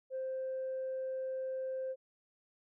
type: tone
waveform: sine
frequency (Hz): 523.3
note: C5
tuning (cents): 0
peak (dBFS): -34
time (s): 0.1-1.96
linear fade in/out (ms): 50
effects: tanh soft clip ceiling -32 dBFS